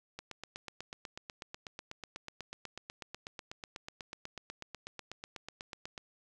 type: click train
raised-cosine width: 0.2 ms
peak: -25 dBFS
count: 48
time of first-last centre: 0.19-5.978 s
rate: 8.12 Hz
effects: none